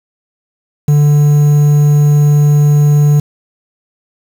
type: tone with quantisation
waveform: triangle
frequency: 146.9 Hz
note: D3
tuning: 1 cent sharp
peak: -3 dBFS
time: 0.88-3.2 s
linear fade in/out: 5 ms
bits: 5
effects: none